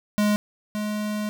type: tone pair in turn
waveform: square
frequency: 208.7 / 210.6 Hz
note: G#3 / G#3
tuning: +9 / +24 cents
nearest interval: unison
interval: 15 cents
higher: second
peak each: -19 / -26 dBFS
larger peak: first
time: 0.18-0.36 / 0.75-1.29 s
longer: second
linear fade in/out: 0 ms
effects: none